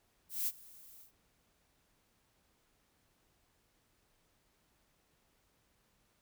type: noise with ADSR envelope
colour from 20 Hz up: violet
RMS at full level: -33 dBFS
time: 0.29-1.12 s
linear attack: 180 ms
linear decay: 44 ms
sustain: -23 dB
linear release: 110 ms
effects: pink hiss -74 dBFS RMS until 6.21 s